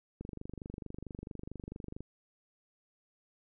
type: click train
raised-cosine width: 3 ms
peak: -29 dBFS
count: 45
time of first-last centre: 0.21-2.006 s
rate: 24.5 Hz
effects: none

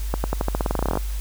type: accelerating click train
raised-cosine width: 1 ms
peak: -8 dBFS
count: 18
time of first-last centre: 0.14-0.973 s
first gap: 100 ms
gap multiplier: 0.9
effects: added 50 Hz sine -24 dBFS peak until 1.2 s + white hiss -41 dBFS RMS until 1.2 s

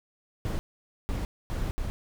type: noise bursts at uneven times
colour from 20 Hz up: brown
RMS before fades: -30 dBFS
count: 4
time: 0.45-0.59 / 1.09-1.25 / 1.5-1.71 / 1.78-1.9 s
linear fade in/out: 0 ms
effects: none

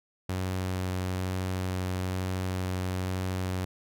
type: tone with vibrato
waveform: sawtooth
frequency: 92.6 Hz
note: F#2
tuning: 2 cents sharp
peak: -25 dBFS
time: 0.29-3.65 s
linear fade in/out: 5 ms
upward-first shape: sine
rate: 1.1 Hz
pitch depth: 8 cents each way
effects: none

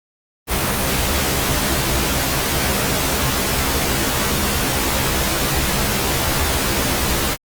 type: noise with comb filter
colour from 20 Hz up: pink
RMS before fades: -19 dBFS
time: 0.47-7.37 s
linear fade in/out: 50 ms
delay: 15 ms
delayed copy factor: +0.85
effects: Opus 32 kbps

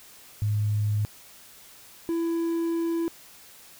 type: tone pair in turn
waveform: sine / triangle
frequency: 105.1 / 333.7 Hz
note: G#2 / E4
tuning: +21 / +21 cents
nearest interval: octave + minor sixth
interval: 2000 cents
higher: second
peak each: -22 dBFS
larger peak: neither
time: 0.42-1.05 / 2.09-3.08 s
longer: second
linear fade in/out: 0 ms
effects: white hiss -50 dBFS RMS until 3.79 s

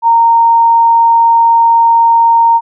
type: tone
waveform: sine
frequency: 924 Hz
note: A#5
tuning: 16 cents flat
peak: -4 dBFS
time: 0.02-2.61 s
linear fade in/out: 50 ms
effects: none

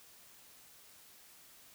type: silence
effects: white hiss -59 dBFS RMS until 1.74 s

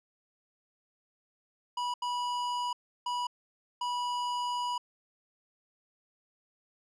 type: tone bursts at uneven times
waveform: square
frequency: 977 Hz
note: B5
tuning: 19 cents flat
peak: -31 dBFS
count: 4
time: 1.77-1.94 / 2.02-2.73 / 3.06-3.27 / 3.81-4.78 s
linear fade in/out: 5 ms
effects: low-pass 6000 Hz 12 dB/octave

